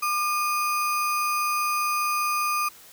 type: tone with sample-and-hold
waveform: sine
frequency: 1200 Hz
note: D6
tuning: 37 cents sharp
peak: -22 dBFS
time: 0.02-2.69 s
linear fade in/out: 10 ms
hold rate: 3675 Hz
effects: white hiss -49 dBFS RMS until 2.92 s